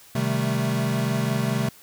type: chord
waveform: square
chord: A half-diminished seventh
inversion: first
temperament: equal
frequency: 130.81 / 155.56 / 196 / 220 Hz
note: C3 / Eb3 / G3 / A3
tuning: 0 / 0 / 0 / 0 cents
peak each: -26 / -30 / -30 / -28 dBFS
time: 0.15-1.69 s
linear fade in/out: 5 ms
effects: white hiss -50 dBFS RMS until 1.82 s